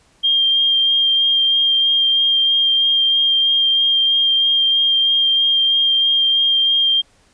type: tone with vibrato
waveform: sine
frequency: 3200 Hz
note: G7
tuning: 35 cents sharp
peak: -12 dBFS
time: 0.23-7.02 s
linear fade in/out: 20 ms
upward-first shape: sine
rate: 3.1 Hz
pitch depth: 12 cents each way
effects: pink hiss -55 dBFS RMS until 7.33 s + resampled to 22050 Hz